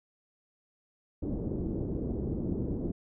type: low-pass noise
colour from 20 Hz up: white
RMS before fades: -33 dBFS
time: 1.22-2.92 s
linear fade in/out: 10 ms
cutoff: 360 Hz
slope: 24 dB/octave
effects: none